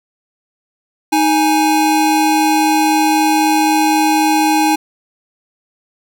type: tone pair together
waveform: square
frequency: 311.5 / 830.6 Hz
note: D#4 / G#5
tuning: +2 / 0 cents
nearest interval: octave + perfect fourth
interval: 1698 cents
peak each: -14 dBFS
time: 1.12-4.76 s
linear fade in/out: 10 ms
effects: none